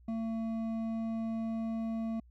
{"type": "tone with hard clipping", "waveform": "triangle", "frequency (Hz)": 225.1, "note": "A3", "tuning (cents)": 40, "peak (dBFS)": -34, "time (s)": [0.08, 2.2], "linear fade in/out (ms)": 5, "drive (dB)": 11, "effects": ["added 60 Hz sine -56 dBFS peak until 2.3 s"]}